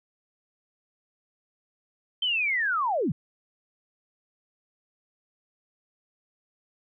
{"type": "linear sweep", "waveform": "sine", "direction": "down", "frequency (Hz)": [3136, 112.5], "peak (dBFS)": -23, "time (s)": [2.22, 3.12], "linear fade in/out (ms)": 5, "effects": []}